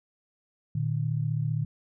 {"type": "tone pair together", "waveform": "sine", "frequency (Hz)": [116.54, 151.86], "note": ["A#2", "D#3"], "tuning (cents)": [0, -42], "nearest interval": "perfect fourth", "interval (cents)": 458, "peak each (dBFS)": -28, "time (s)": [0.75, 1.65], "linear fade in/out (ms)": 5, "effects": []}